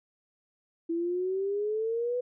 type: exponential sweep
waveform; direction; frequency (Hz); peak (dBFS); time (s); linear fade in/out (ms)
sine; up; 329.6 to 500; -27; 0.89-2.21; 10
effects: none